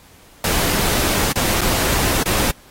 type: noise with dropouts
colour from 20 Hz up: pink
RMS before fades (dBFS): -19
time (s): 0.44-2.51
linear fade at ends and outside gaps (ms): 2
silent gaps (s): 1.322-1.357 / 1.609-1.615 / 2.229-2.258
effects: pink hiss -48 dBFS RMS until 2.7 s + AAC 48 kbps